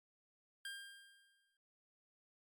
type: tone with exponential decay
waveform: 25% pulse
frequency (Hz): 1601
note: G6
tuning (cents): +36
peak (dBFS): -39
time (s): 0.65-1.57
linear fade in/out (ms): 2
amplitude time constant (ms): 200
effects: MP3 96 kbps